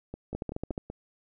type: two click trains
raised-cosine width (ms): 2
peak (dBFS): -19 / -24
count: 7 / 5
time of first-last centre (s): 0.35-0.779 / 0.14-0.9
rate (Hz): 14 / 5.26
effects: none